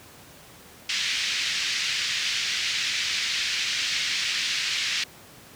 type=band-pass noise; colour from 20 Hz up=pink; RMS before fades=-27 dBFS; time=0.89-5.04 s; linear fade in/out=5 ms; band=2000 to 5700 Hz; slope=24 dB/octave; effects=pink hiss -48 dBFS RMS until 5.55 s + high-pass 80 Hz 12 dB/octave